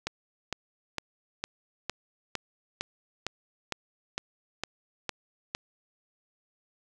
click train, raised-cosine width 0.2 ms, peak -13 dBFS, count 13, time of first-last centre 0.07-5.549 s, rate 2.19 Hz, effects none

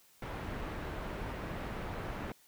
pink low-pass noise, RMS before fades -40 dBFS, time 0.22-2.32 s, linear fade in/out 2 ms, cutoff 1900 Hz, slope 12 dB/octave, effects white hiss -64 dBFS RMS until 2.47 s

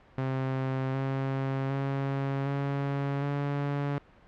sawtooth tone with pitch steps, 132.1 / 134.64 / 137.23 / 139.87 / 142.57 Hz, C3 / C3 / C#3 / C#3 / C#3, +17 / +50 / -17 / +16 / +49 cents, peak -24 dBFS, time 0.18-3.98 s, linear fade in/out 0 ms, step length 760 ms, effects pink hiss -57 dBFS RMS until 4.27 s + low-pass 2000 Hz 12 dB/octave

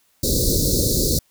pink band-stop noise, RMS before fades -19 dBFS, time 0.23-1.19 s, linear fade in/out 5 ms, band 560 to 3900 Hz, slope 96 dB/octave, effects white hiss -62 dBFS RMS until 1.3 s

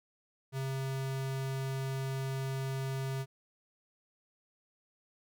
square tone, 134 Hz, C3, 42 cents sharp, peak -34 dBFS, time 0.52-3.26 s, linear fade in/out 50 ms, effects none

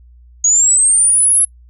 sine linear sweep, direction up, 6645 to 11010 Hz, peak -8 dBFS, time 0.44-1.45 s, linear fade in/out 5 ms, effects noise-tail reverb RT60 0.1 s tail -26 dB re dry + added 60 Hz sine -40 dBFS peak until 1.69 s

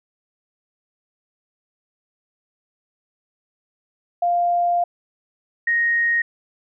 sine tone pair in turn, 698.5 / 1868.8 Hz, F5 / A#6, 0 / +4 cents, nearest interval octave + perfect fourth, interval 1704 cents, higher second, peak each -16 dBFS, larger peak neither, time 4.22-4.84 / 5.67-6.22 s, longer first, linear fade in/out 5 ms, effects none

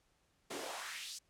pink noise with high-pass filter sweep, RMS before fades -44 dBFS, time 0.5-1.19 s, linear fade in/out 10 ms, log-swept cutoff 250 to 6100 Hz, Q 1.9, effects pink hiss -75 dBFS RMS until 1.29 s + low-pass 10000 Hz 12 dB/octave

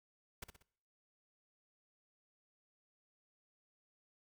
pink noise with echo, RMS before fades -45 dBFS, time 0.42-0.44 s, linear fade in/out 5 ms, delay 62 ms, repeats 3, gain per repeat -7 dB, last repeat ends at 0.626 s, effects noise-tail reverb RT60 0.7 s tail -23 dB re dry

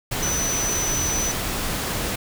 sine tone in noise, 6000 Hz, F#8, 23 cents sharp, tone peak -23 dBFS, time 0.22-1.32 s, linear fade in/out 10 ms, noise pink, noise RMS -26 dBFS, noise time 0.11-2.16 s, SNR 0 dB, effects none

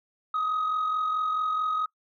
sine tone pair together, 1217 / 1261.6 Hz, D#6 / D#6, -39 / +24 cents, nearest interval minor second, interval 63 cents, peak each -33 / -23 dBFS, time 0.34-1.86 s, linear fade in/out 5 ms, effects noise-tail reverb RT60 0.1 s tail -23 dB re dry + tanh soft clip ceiling -22 dBFS

